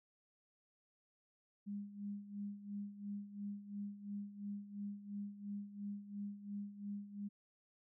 sine tone with tremolo, 203.1 Hz, G#3, 38 cents flat, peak -40 dBFS, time 1.66-7.29 s, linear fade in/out 20 ms, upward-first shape sine, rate 2.9 Hz, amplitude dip 75%, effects none

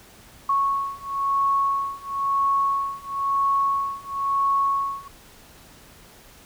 sine beating tone pair, 1104 / 1104.99 Hz, C#6 / C#6, -7 / -6 cents, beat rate 0.99 Hz, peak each -24 / -23 dBFS, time 0.49-5.08 s, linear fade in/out 5 ms, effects pink hiss -49 dBFS RMS until 6.45 s

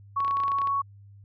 sine tone, 1113 Hz, C#6, 7 cents sharp, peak -23 dBFS, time 0.16-0.82 s, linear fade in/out 10 ms
clicks, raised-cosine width 0.3 ms, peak -24 dBFS, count 12, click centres 0.204 / 0.248 / 0.28 / 0.31 / 0.37 / 0.402 / 0.436 / 0.481 / 0.518 / 0.586 / 0.617 / 0.673 s
effects added 100 Hz sine -47 dBFS peak until 1.24 s

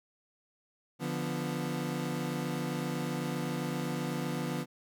30% pulse chord, B diminished, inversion first, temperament equal, 146.83 / 174.61 / 246.9 Hz, D3 / F3 / B3, 0 / 0 / 0 cents, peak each -34 dBFS, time 0.99-4.66 s, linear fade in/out 50 ms, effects none

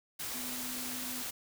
sine tone in noise, 250 Hz, B3, 21 cents sharp, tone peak -44 dBFS, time 0.34-1.23 s, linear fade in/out 10 ms, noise white, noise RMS -39 dBFS, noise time 0.19-1.31 s, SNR -8 dB, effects none

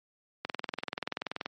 click train, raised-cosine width 0.3 ms, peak -16 dBFS, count 22, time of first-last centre 0.45-1.46 s, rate 20.8 Hz, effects high-pass 200 Hz 12 dB/octave + MP3 48 kbps

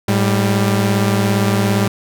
sawtooth tone pair together, 107.3 / 197.13 Hz, A2 / G3, -43 / +10 cents, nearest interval major seventh, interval 1053 cents, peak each -12 dBFS, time 0.08-1.88 s, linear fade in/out 5 ms, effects none

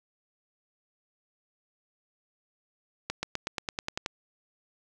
accelerating click train, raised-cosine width 0.2 ms, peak -13 dBFS, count 10, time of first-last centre 3.1-4.061 s, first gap 130 ms, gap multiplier 0.95, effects none

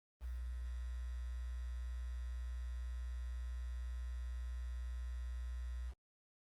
sine tone with quantisation, 61 Hz, B1, 21 cents flat, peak -40 dBFS, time 0.2-5.94 s, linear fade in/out 50 ms, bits 10, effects Opus 32 kbps

